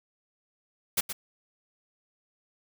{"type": "noise with echo", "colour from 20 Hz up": "white", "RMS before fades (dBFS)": -25, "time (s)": [0.97, 1.01], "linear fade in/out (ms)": 10, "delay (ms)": 120, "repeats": 1, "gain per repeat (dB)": -9, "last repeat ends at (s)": 1.13, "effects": []}